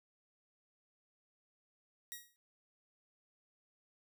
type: tone with exponential decay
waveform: 5% pulse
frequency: 1900 Hz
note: A#6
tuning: 33 cents sharp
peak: -30 dBFS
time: 2.12-2.36 s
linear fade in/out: 0 ms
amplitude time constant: 52 ms
effects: none